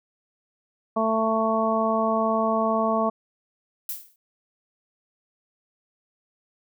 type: harmonic tone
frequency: 222.2 Hz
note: A3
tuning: 17 cents sharp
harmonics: 1 / 2 / 3 / 4 / 5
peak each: -26 / -29 / -24 / -30 / -26 dBFS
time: 0.96-3.1 s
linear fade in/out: 10 ms
type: noise with exponential decay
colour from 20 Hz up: violet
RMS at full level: -27 dBFS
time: 3.89-4.16 s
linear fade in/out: 2 ms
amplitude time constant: 58 ms
effects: none